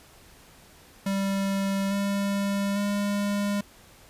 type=tone with pitch steps; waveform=square; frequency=196 / 199.43 / 202.9 Hz; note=G3 / G3 / G#3; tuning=0 / +30 / -40 cents; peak=-25 dBFS; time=1.06-3.61 s; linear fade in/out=5 ms; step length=850 ms; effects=pink hiss -53 dBFS RMS until 4.09 s + resampled to 32000 Hz